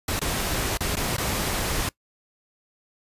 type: noise with dropouts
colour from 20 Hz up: pink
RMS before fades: -26 dBFS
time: 0.08-1.89 s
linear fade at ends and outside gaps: 2 ms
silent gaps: 0.193-0.215 / 0.773-0.806 / 0.956-0.968 / 1.167-1.181 s
effects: noise-tail reverb RT60 0.1 s tail -22 dB re dry + resampled to 32000 Hz